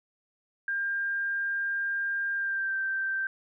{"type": "tone with pitch glide", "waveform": "sine", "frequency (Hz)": [1600, 1564.4], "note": ["G6", "G6"], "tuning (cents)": [35, -4], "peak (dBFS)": -27, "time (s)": [0.68, 3.27], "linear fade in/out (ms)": 2, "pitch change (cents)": -39, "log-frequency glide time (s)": [2.34, 2.76], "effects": []}